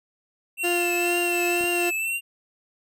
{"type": "tone with vibrato", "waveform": "square", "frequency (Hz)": 2693, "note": "E7", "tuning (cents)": 36, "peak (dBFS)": -25, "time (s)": [0.57, 2.21], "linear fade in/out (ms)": 50, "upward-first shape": "triangle", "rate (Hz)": 2, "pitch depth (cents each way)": 60}
{"type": "tone with tremolo", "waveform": "30% pulse", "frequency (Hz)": 349.9, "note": "F4", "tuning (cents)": 3, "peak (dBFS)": -20, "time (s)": [0.63, 1.91], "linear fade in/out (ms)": 20, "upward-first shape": "triangle", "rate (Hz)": 2.6, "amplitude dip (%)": 25}
{"type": "clicks", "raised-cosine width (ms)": 2, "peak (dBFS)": -28, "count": 2, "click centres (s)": [1.61, 1.64]}
{"effects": []}